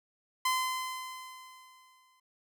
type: tone with exponential decay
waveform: sawtooth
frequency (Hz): 1029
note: C6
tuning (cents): -29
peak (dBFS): -22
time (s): 0.45-2.2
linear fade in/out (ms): 5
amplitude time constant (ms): 380
effects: none